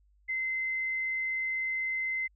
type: tone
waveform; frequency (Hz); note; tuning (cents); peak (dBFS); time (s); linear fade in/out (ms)
sine; 2064; C7; -24; -29; 0.28-2.28; 20
effects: added 50 Hz sine -62 dBFS peak until 2.35 s